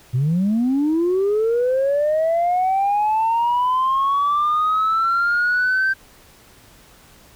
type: linear sweep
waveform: sine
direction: up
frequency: 118.3 to 1568 Hz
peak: -14 dBFS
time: 0.13-5.94 s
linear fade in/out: 20 ms
effects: tanh soft clip ceiling -13 dBFS + pink hiss -49 dBFS RMS until 7.35 s